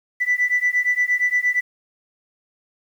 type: beating tone pair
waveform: sine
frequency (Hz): 1975.5 / 1984.1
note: B6 / B6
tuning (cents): 0 / +7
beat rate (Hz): 8.6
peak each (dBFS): -19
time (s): 0.2-1.61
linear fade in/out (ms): 20
effects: tanh soft clip ceiling -11 dBFS + 8-bit